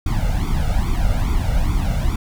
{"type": "noise with flanger", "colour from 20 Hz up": "brown", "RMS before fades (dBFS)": -18, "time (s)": [0.06, 2.16], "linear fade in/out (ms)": 5, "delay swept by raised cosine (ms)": [0.86, 1.44], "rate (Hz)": 2.4, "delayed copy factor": 0.95, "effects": []}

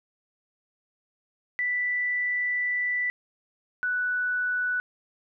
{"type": "tone pair in turn", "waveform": "sine", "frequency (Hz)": [1975.5, 1483], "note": ["B6", "F#6"], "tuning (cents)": [0, 4], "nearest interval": "perfect fourth", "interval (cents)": 496, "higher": "first", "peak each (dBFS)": -24, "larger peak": "neither", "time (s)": [[1.59, 3.1], [3.83, 4.8]], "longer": "first", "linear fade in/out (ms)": 0, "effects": []}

